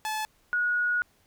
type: tone pair in turn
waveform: sawtooth / sine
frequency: 864 / 1453.1 Hz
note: A5 / F#6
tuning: -32 / -32 cents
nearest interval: major sixth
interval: 900 cents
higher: second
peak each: -25 / -23 dBFS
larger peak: second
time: 0.05-0.25 / 0.53-1.02 s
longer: second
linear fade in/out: 0 ms
effects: pink hiss -65 dBFS RMS until 1.26 s